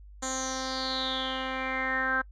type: tone with low-pass filter sweep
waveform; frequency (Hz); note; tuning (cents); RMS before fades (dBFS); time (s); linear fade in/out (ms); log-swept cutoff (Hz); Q
10% pulse; 261.8; C4; +1; -31; 0.22-2.22; 10; 7300 to 1500; 8.2
effects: noise-tail reverb RT60 0.1 s tail -24 dB re dry + added 50 Hz sine -46 dBFS peak until 2.31 s